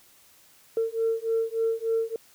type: beating tone pair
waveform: sine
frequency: 451 / 454.4 Hz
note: A4 / A#4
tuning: +43 / -44 cents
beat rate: 3.4 Hz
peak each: -26 dBFS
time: 0.77-2.16 s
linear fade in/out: 2 ms
effects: tanh soft clip ceiling -17 dBFS + white hiss -57 dBFS RMS until 2.34 s